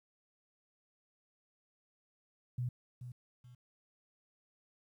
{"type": "tone with echo", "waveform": "sine", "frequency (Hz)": 123.47, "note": "B2", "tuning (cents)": 0, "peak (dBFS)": -33, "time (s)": [2.58, 2.69], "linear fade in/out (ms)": 5, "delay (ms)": 430, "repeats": 2, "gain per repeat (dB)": -10, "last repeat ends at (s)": 3.55, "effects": ["12-bit"]}